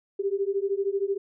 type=beating tone pair; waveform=sine; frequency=389 / 402 Hz; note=G4 / G4; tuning=-13 / +44 cents; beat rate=13 Hz; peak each=-27 dBFS; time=0.19-1.18 s; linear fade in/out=10 ms; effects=none